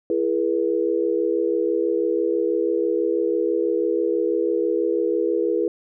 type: tone cluster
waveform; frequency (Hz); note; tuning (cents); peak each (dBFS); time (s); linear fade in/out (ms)
sine; 335.8 / 415.8 / 481.9; E4 / G#4 / B4; +32 / +2 / -43; -23; 0.1-5.68; 2
effects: none